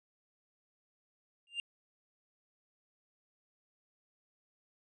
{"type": "tone with exponential growth", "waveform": "triangle", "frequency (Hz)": 2794, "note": "F7", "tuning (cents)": 0, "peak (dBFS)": -29, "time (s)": [1.47, 1.6], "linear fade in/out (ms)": 1, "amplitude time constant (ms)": 27, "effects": ["resampled to 24000 Hz"]}